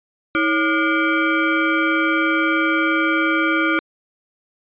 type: tone with frequency modulation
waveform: sine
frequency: 554.4 Hz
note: C#5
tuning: in tune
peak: -15 dBFS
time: 0.35-3.79 s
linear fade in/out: 0 ms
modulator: 877 Hz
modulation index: 2
effects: resampled to 8000 Hz